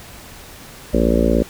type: harmonic tone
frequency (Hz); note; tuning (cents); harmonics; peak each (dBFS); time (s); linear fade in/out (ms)
57.1; A#1; -35; 1 / 3 / 4 / 5 / 6 / 7 / 8 / 9 / 10; -19 / -23 / -19 / -22 / -23 / -24 / -24 / -23 / -23; 0.93-1.43; 10
effects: pink hiss -39 dBFS RMS until 1.49 s